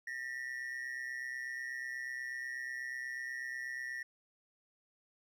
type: ring-modulated tone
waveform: triangle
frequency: 1864.7 Hz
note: A#6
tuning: in tune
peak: -34 dBFS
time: 0.07-4.03 s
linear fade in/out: 5 ms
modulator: 64.1 Hz
effects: none